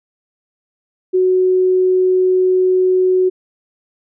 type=tone; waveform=sine; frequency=370 Hz; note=F#4; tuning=in tune; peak=-10 dBFS; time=1.13-3.3 s; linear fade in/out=20 ms; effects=none